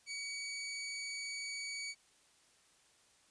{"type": "tone", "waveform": "20% pulse", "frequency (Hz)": 2263, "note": "C#7", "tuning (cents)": 35, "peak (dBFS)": -35, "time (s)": [0.06, 1.95], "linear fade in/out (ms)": 50, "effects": ["white hiss -68 dBFS RMS until 3.3 s", "resampled to 22050 Hz"]}